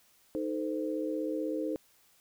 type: chord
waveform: sine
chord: A diminished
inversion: second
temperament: equal with one note detuned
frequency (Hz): 311.1 / 440 / 516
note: Eb4 / A4 / C5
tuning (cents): 0 / 0 / -24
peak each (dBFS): -33 / -37 / -36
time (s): 0.35-1.76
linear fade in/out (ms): 0
effects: white hiss -65 dBFS RMS until 2.2 s